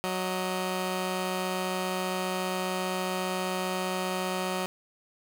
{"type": "tone pair together", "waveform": "10% pulse", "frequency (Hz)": [185.01, 622.3], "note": ["F#3", "D#5"], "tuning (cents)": [0, 0], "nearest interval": "octave + major sixth", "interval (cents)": 2100, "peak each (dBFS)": [-21, -28], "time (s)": [0.04, 4.66], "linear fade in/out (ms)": 0, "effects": []}